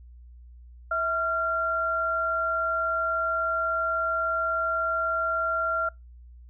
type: tone pair together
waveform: sine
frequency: 652 / 1378.2 Hz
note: E5 / F6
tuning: -19 / -23 cents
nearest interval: octave + minor second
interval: 1296 cents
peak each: -30 / -24 dBFS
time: 0.91-5.89 s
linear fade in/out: 5 ms
effects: noise-tail reverb RT60 0.2 s tail -26 dB re dry + added 60 Hz sine -45 dBFS peak until 6.49 s